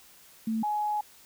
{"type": "tone pair in turn", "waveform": "sine", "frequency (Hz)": [222.5, 840], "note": ["A3", "G#5"], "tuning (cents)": [20, 19], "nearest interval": "octave + major seventh", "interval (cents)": 2299, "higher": "second", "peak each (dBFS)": -26, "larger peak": "neither", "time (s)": [[0.47, 0.63], [0.63, 1.01]], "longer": "second", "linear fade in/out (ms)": 5, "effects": ["white hiss -55 dBFS RMS until 1.25 s"]}